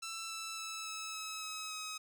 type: tone with pitch steps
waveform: 10% pulse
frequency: 1333 / 1322.3 / 1311.6 / 1301.1 / 1290.6 / 1280.2 / 1269.9 Hz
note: E6 / E6 / E6 / E6 / E6 / D#6 / D#6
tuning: +19 / +5 / -9 / -23 / -37 / +49 / +35 cents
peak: -32 dBFS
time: 0.02-1.98 s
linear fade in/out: 10 ms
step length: 280 ms
effects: none